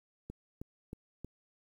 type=click train; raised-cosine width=3 ms; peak=-29 dBFS; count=4; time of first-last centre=0.3-1.246 s; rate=3.17 Hz; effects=10-bit